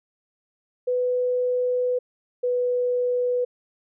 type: tone pair in turn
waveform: sine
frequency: 497.6 / 493.6 Hz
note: B4 / B4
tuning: +13 / -1 cents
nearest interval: unison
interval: 14 cents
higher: first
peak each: -20 dBFS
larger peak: neither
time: 0.87-1.99 / 2.43-3.45 s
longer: first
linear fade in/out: 10 ms
effects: none